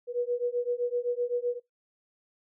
sine beating tone pair, 481.9 / 489.7 Hz, B4 / B4, -43 / -15 cents, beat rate 7.8 Hz, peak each -30 / -30 dBFS, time 0.07-1.6 s, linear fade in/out 50 ms, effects noise-tail reverb RT60 0.2 s tail -25 dB re dry

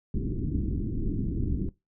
pink low-pass noise, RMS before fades -29 dBFS, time 0.14-1.69 s, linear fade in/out 2 ms, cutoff 350 Hz, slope 48 dB/octave, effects noise-tail reverb RT60 0.2 s tail -19 dB re dry

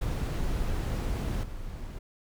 brown noise with level steps, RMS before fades -29 / -39 dBFS, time 0.01-1.99 s, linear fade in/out 10 ms, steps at 1.43 s, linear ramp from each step 5 ms, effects none

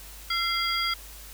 sine tone cluster, 1357 / 2082 / 3289 / 4789 Hz, E6 / C7 / G#7 / D8, +50 / -9 / -18 / +33 cents, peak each -30 dBFS, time 0.3-0.94 s, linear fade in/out 5 ms, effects added 50 Hz sine -45 dBFS peak until 1.33 s + white hiss -46 dBFS RMS until 1.33 s

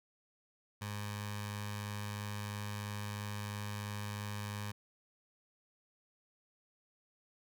15% pulse tone with notch filter, 103 Hz, G#2, 14 cents flat, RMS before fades -41 dBFS, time 0.81-4.72 s, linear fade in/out 10 ms, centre 330 Hz, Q 0.51, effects none

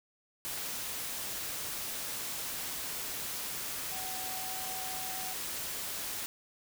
sine tone in noise, 752 Hz, F#5, 28 cents sharp, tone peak -43 dBFS, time 3.92-5.33 s, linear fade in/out 0 ms, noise white, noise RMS -38 dBFS, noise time 0.45-6.26 s, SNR -8 dB, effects none

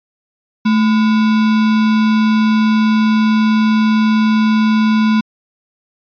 sine tone with sample-and-hold, 217.7 Hz, A3, 18 cents flat, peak -9 dBFS, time 0.65-5.21 s, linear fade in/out 10 ms, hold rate 1225 Hz, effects resampled to 11025 Hz

